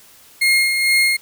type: tone with tremolo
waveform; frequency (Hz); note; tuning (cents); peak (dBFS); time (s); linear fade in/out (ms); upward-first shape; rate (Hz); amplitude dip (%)
35% pulse; 2140; C7; +38; -10; 0.41-1.17; 10; sine; 2.2; 45
effects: white hiss -47 dBFS RMS until 1.21 s